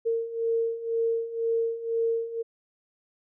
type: beating tone pair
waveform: sine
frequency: 456.7 / 458.7 Hz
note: A#4 / A#4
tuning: -36 / -28 cents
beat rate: 2 Hz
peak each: -30 / -26 dBFS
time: 0.05-2.43 s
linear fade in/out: 20 ms
effects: none